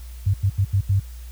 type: tone bursts at uneven times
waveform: sine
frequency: 98 Hz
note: G2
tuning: in tune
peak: -15 dBFS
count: 5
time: 0.26-0.34 / 0.43-0.5 / 0.58-0.65 / 0.73-0.81 / 0.89-1 s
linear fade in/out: 10 ms
effects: added 60 Hz sine -34 dBFS peak until 1.31 s + white hiss -50 dBFS RMS until 1.31 s